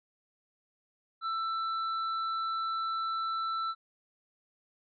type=tone with hard clipping; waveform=sine; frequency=1330 Hz; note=E6; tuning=15 cents sharp; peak=-32 dBFS; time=1.21-3.75 s; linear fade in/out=50 ms; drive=7 dB; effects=resampled to 11025 Hz